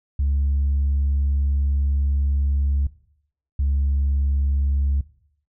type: tone pair in turn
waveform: sine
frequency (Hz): 70 / 69.65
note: C#2 / C#2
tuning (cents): +18 / +9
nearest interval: unison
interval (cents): 9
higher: first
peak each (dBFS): -16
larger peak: neither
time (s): 0.19-2.87 / 3.59-5.01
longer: first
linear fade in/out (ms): 5
effects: noise-tail reverb RT60 0.7 s tail -19 dB re dry + tanh soft clip ceiling -15 dBFS